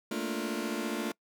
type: chord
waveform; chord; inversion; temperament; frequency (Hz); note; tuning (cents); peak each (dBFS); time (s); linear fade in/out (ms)
sawtooth; Bb major seventh; third; just; 218.5 / 233.1 / 291.4 / 349.6; A3 / Bb3 / D4 / F4; -12 / 0 / -13 / +2; -33; 0.11-1.12; 5
effects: noise-tail reverb RT60 0.1 s tail -23 dB re dry